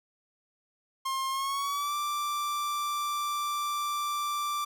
45% pulse tone with pitch glide, 1065 to 1174.9 Hz, C6 to D6, +30 to 0 cents, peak -29 dBFS, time 1.05-4.65 s, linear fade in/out 10 ms, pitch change +170 cents, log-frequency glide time 1.3-1.95 s, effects none

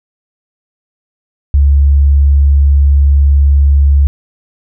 sine tone, 70.4 Hz, C#2, 27 cents sharp, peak -4 dBFS, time 1.54-4.07 s, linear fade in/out 0 ms, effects none

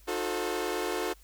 sawtooth chord, D# diminished seventh, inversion none, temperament equal with one note detuned, 311.1 / 361.5 / 440 / 523.3 Hz, D#4 / F#4 / A4 / C5, 0 / -40 / 0 / 0 cents, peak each -34 / -29 / -30 / -35 dBFS, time 0.07-1.14 s, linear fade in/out 20 ms, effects added 50 Hz sine -54 dBFS peak until 1.23 s + white hiss -61 dBFS RMS until 1.23 s

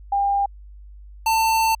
sine / square tone pair in turn, 800 / 893.5 Hz, G5 / A5, +35 / +26 cents, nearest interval major second, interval 191 cents, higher second, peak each -17 dBFS, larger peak neither, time 0.12-0.46 / 1.26-1.75 s, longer second, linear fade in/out 5 ms, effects added 50 Hz sine -39 dBFS peak until 1.8 s

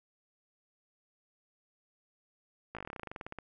slowing click train, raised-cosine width 0.5 ms, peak -26 dBFS, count 19, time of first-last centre 2.75-3.387 s, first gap 17 ms, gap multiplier 1.08, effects none

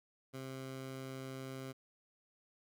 15% pulse tone, 132.4 Hz, C3, 21 cents sharp, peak -37 dBFS, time 0.33-1.73 s, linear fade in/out 20 ms, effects none

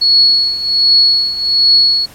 sine tone with tremolo, 4365 Hz, C#8, 28 cents flat, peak -4 dBFS, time 0.01-2.06 s, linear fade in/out 10 ms, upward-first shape triangle, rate 1.3 Hz, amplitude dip 80%, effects pink hiss -39 dBFS RMS until 2.14 s + MP3 64 kbps

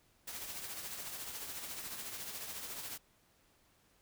white noise with tremolo, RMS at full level -42 dBFS, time 0.27-2.98 s, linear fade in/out 10 ms, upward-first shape triangle, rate 14 Hz, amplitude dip 50%, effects pink hiss -70 dBFS RMS until 4.01 s

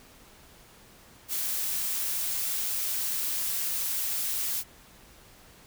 blue noise, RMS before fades -30 dBFS, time 1.28-4.64 s, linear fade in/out 50 ms, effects pink hiss -54 dBFS RMS until 5.66 s

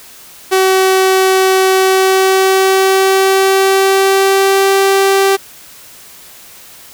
sawtooth tone with pitch glide, 378.9 to 390 Hz, F#4 to G4, +41 to -9 cents, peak -4 dBFS, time 0.51-5.37 s, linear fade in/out 20 ms, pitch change +50 cents, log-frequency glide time 1.73-4.71 s, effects white hiss -37 dBFS RMS until 6.93 s

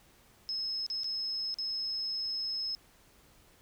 sine tone with dropouts, 5180 Hz, E8, 31 cents flat, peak -32 dBFS, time 0.49-2.75 s, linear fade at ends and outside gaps 0 ms, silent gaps 0.864-0.901 / 1.034-1.043 / 1.542-1.586 s, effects pink hiss -62 dBFS RMS until 3.61 s

